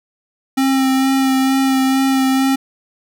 square tone with vibrato, 266.1 Hz, C4, 29 cents sharp, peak -13 dBFS, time 0.57-2.56 s, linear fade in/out 10 ms, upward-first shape sine, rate 2.2 Hz, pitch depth 15 cents each way, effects none

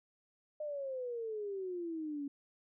sine exponential sweep, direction down, 612 to 277.8 Hz, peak -37 dBFS, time 0.6-2.28 s, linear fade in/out 5 ms, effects none

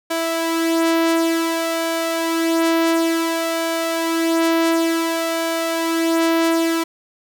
sawtooth tone with flanger, 329.6 Hz, E4, in tune, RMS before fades -19 dBFS, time 0.1-6.84 s, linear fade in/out 10 ms, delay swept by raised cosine 1.3 to 3.1 ms, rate 0.56 Hz, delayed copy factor +0.5, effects none

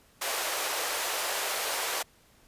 pink high-pass noise, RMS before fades -31 dBFS, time 0.21-2.03 s, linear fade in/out 10 ms, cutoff 490 Hz, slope 24 dB/octave, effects pink hiss -61 dBFS RMS until 2.47 s + resampled to 32000 Hz

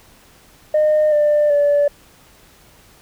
sine tone with pitch steps, 611 / 594.6 / 578.7 Hz, D#5 / D5 / D5, -32 / +21 / -26 cents, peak -10 dBFS, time 0.74-1.88 s, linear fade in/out 5 ms, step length 380 ms, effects tanh soft clip ceiling -9 dBFS + pink hiss -49 dBFS RMS until 3.01 s

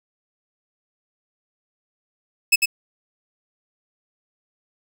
sawtooth tone with echo, 2600 Hz, E7, 24 cents flat, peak -8 dBFS, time 2.52-2.56 s, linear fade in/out 10 ms, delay 99 ms, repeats 1, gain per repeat -4 dB, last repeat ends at 2.659 s, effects 8-bit

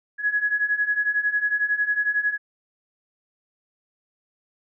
sine beating tone pair, 1672 / 1683 Hz, G#6 / G#6, +11 / +23 cents, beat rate 11 Hz, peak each -25 / -22 dBFS, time 0.18-2.38 s, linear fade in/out 50 ms, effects none

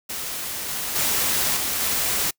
white noise with level steps, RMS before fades -30 / -28 / -22 / -25 / -23 dBFS, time 0.09-2.31 s, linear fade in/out 10 ms, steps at 0.68 / 0.95 / 1.56 / 1.8 s, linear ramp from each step 10 ms, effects noise-tail reverb RT60 0.1 s tail -26 dB re dry

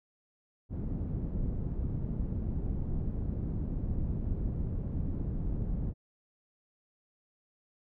pink low-pass noise, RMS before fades -33 dBFS, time 0.69-5.94 s, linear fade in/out 50 ms, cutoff 210 Hz, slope 12 dB/octave, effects none

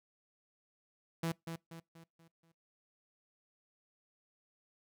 sawtooth tone with echo, 165.4 Hz, E3, 6 cents sharp, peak -29 dBFS, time 1.23-1.32 s, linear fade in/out 5 ms, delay 240 ms, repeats 5, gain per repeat -7 dB, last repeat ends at 2.52 s, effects noise-tail reverb RT60 0.2 s tail -24 dB re dry

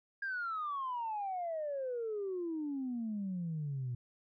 sine exponential sweep, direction down, 1629 to 119.5 Hz, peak -34 dBFS, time 0.22-3.95 s, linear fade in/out 5 ms, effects tanh soft clip ceiling -31 dBFS

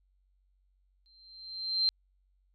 sine tone with exponential growth, 4138 Hz, C8, 20 cents flat, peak -22 dBFS, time 1.06-1.89 s, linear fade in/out 0 ms, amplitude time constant 180 ms, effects added 47 Hz sine -67 dBFS peak until 2.54 s

